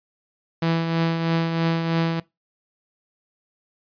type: tone with tremolo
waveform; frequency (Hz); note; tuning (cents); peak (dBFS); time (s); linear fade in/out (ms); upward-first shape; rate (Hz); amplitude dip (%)
sawtooth; 165.2; E3; +4; -14; 0.62-2.2; 5; triangle; 3.1; 50
effects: noise-tail reverb RT60 0.2 s tail -21 dB re dry + resampled to 11025 Hz